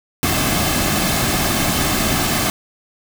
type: noise with comb filter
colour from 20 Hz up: pink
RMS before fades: -18 dBFS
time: 0.23-2.5 s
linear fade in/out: 0 ms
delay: 2.1 ms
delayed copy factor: -0.5
effects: none